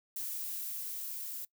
violet noise with level ramp, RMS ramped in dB -38 to -41 dBFS, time 0.16-1.45 s, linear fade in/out 5 ms, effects noise-tail reverb RT60 0.1 s tail -21 dB re dry

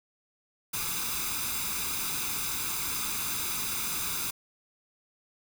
white noise with comb filter, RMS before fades -32 dBFS, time 0.73-4.31 s, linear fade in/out 10 ms, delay 0.81 ms, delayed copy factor +0.7, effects none

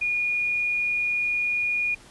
sine tone, 2440 Hz, D#7, 34 cents flat, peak -22 dBFS, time 0.01-1.95 s, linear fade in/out 10 ms, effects pink hiss -50 dBFS RMS until 2.1 s + resampled to 24000 Hz

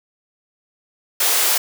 white high-pass noise, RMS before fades -17 dBFS, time 1.2-1.58 s, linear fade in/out 5 ms, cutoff 350 Hz, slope 48 dB/octave, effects none

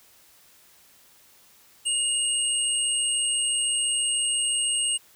sine tone pair together, 2856 / 8487 Hz, F7 / C9, +38 / +24 cents, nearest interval octave + perfect fifth, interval 1886 cents, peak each -26 / -24 dBFS, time 1.85-4.98 s, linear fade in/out 20 ms, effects white hiss -56 dBFS RMS until 5.15 s

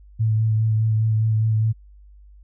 sine tone with vibrato, 110 Hz, A2, in tune, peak -16 dBFS, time 0.19-1.73 s, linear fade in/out 20 ms, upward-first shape sine, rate 4.9 Hz, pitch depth 20 cents each way, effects added 50 Hz sine -44 dBFS peak until 2.43 s

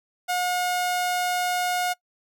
sawtooth tone, 720 Hz, F#5, 47 cents flat, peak -19 dBFS, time 0.28-1.94 s, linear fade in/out 20 ms, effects noise-tail reverb RT60 0.1 s tail -23 dB re dry

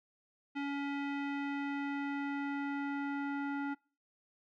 square tone with low-pass filter sweep, 282 Hz, C#4, 30 cents sharp, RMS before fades -37 dBFS, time 0.55-3.75 s, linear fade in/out 20 ms, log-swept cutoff 2500 to 1600 Hz, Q 1.9, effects noise-tail reverb RT60 0.4 s tail -26 dB re dry

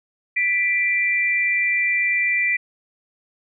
sine tone pair together, 1975.5 / 2357 Hz, B6 / D7, 0 / +6 cents, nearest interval minor third, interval 306 cents, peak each -20 dBFS, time 0.36-2.57 s, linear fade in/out 10 ms, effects none

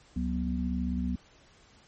sine tone cluster, 70.4 / 186.3 / 244.1 Hz, C#2 / F#3 / B3, +27 / +12 / -20 cents, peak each -32 / -32 / -32 dBFS, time 0.16-1.16 s, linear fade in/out 5 ms, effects pink hiss -59 dBFS RMS until 1.87 s + MP3 32 kbps

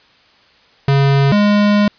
square tone pair in turn, 138.59 / 206.4 Hz, C#3 / G#3, 0 / -10 cents, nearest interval perfect fifth, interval 690 cents, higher second, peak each -10 dBFS, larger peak neither, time 0.88-1.32 / 1.32-1.88 s, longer second, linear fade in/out 2 ms, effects white hiss -50 dBFS RMS until 1.98 s + resampled to 11025 Hz

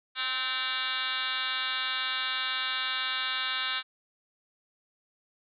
sine tone with frequency modulation, 2566 Hz, E7, 47 cents flat, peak -28 dBFS, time 0.15-3.83 s, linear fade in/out 50 ms, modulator 254 Hz, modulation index 5.5, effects none

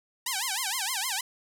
5% pulse tone with vibrato, 896 Hz, A5, 31 cents sharp, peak -16 dBFS, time 0.26-1.21 s, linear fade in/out 5 ms, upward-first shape sine, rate 6.5 Hz, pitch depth 300 cents each way, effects none

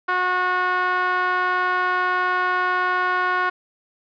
sawtooth tone with band-pass filter, 364.3 Hz, F#4, 27 cents flat, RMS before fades -21 dBFS, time 0.08-3.5 s, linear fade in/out 10 ms, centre 1300 Hz, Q 4, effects resampled to 11025 Hz + 9-bit

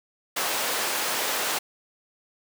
pink high-pass noise, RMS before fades -27 dBFS, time 0.36-1.59 s, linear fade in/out 10 ms, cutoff 540 Hz, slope 12 dB/octave, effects none

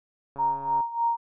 click train, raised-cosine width 1 ms, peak -29 dBFS, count 63, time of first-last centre 0.36-0.806 s, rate 139 Hz
sine tone with tremolo, 932.3 Hz, A#5, in tune, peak -20 dBFS, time 0.38-1.17 s, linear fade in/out 20 ms, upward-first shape sine, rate 3.3 Hz, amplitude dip 80%
effects none

